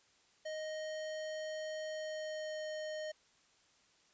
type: tone with pitch glide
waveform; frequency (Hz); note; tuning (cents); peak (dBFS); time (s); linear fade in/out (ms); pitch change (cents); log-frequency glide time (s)
square; 622.3 to 618; D#5 to D#5; 0 to -12; -40; 0.45-3.12; 10; -12; 1.89-2.67
effects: white hiss -69 dBFS RMS until 4.13 s + resampled to 16000 Hz